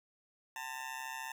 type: tone with amplitude modulation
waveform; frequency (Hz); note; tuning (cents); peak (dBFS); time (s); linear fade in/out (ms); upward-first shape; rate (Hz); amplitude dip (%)
20% pulse; 896; A5; +31; -32; 0.56-1.32; 2; sine; 134; 80
effects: none

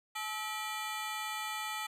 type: ring-modulated tone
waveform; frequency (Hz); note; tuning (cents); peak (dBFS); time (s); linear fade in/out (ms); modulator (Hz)
20% pulse; 1077; C6; +50; -28; 0.15-1.87; 10; 219
effects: resampled to 32000 Hz

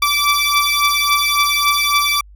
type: beating tone pair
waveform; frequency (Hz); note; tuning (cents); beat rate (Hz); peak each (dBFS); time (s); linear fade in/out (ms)
15% pulse; 1160 / 1163.6; D6 / D6; -22 / -16; 3.6; -10; 0.02-2.21; 5
effects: added 50 Hz sine -39 dBFS peak until 2.35 s

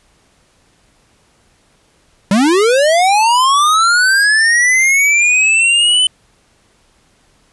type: linear sweep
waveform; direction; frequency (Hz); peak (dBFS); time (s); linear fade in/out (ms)
square; up; 185 to 3043; -9; 2.31-6.07; 2
effects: pink hiss -54 dBFS RMS until 7.52 s + resampled to 24000 Hz

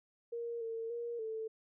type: tone with pitch steps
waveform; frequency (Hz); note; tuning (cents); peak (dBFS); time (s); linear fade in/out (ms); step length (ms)
sine; 468.7 / 453.8 / 471.7 / 442.3; A#4 / A#4 / A#4 / A4; +9 / -47 / +20 / +9; -37; 0.32-1.48; 10; 290
effects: none

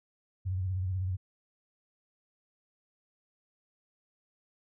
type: tone with vibrato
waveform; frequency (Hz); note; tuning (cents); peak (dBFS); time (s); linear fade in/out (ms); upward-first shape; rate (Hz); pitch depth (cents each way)
sine; 93; F#2; +9; -29; 0.45-1.17; 20; sine; 16; 69
effects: none

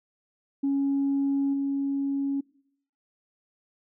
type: tone with level steps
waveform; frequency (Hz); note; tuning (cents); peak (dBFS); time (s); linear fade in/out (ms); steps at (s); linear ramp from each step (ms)
sine; 277.2; C#4; 0; -21 / -24; 0.63-2.41; 10; 1.53; 10
effects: noise-tail reverb RT60 0.7 s tail -24 dB re dry + tanh soft clip ceiling -19 dBFS

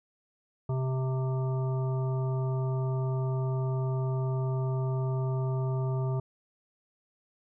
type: harmonic tone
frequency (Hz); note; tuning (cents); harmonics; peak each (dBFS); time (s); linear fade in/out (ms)
130.7; C3; -1; 1 / 3 / 5 / 7 / 9; -27 / -37 / -41 / -44 / -46; 0.69-6.2; 5
effects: none

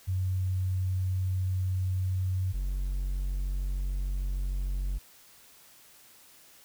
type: tone pair in turn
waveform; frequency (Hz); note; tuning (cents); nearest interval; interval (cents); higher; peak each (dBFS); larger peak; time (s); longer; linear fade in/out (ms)
sine / triangle; 93.2 / 46.6; F#2 / F#1; +13 / +13; octave; 1200; first; -26; neither; 0.07-2.53 / 2.53-4.99; neither; 20
effects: white hiss -56 dBFS RMS until 6.64 s

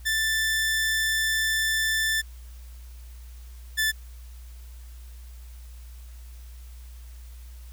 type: tone pair in turn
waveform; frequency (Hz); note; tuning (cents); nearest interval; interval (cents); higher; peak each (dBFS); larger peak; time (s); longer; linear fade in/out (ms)
sawtooth; 1766 / 1753.8; A6 / A6; +6 / -6; unison; 12; first; -19 / -18; second; 0.05-2.22 / 3.77-3.92; first; 20
effects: added 60 Hz sine -40 dBFS peak until 7.72 s + white hiss -56 dBFS RMS until 7.72 s

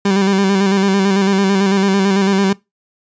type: tone with vibrato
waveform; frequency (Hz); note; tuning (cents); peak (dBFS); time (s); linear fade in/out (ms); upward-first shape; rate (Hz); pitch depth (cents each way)
30% pulse; 195.3; G3; -6; -9; 0.05-2.53; 5; square; 9; 39
effects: noise-tail reverb RT60 0.2 s tail -22 dB re dry + resampled to 16000 Hz

